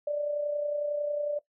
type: tone with amplitude modulation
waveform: sine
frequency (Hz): 587.3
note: D5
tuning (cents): 0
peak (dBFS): -25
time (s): 0.07-1.39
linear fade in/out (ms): 5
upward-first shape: sine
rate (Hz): 31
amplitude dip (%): 45
effects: noise-tail reverb RT60 0.1 s tail -17 dB re dry